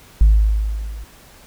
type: tone with level ramp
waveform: sine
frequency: 53 Hz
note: G#1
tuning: 36 cents sharp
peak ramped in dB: -4 to -29 dBFS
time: 0.21-1.04 s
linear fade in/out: 0 ms
effects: tanh soft clip ceiling -5 dBFS + pink hiss -46 dBFS RMS until 1.46 s